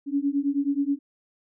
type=beating tone pair; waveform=sine; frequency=277.2 / 286.6 Hz; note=C#4 / D4; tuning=0 / -42 cents; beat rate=9.4 Hz; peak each=-25 dBFS; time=0.06-0.99 s; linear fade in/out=50 ms; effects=none